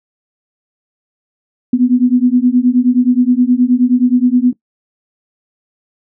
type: beating tone pair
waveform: sine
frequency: 243.6 / 253.1 Hz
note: B3 / B3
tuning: -24 / +43 cents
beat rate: 9.5 Hz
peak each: -11 dBFS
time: 1.73-4.53 s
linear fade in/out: 5 ms
effects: noise-tail reverb RT60 0.1 s tail -19 dB re dry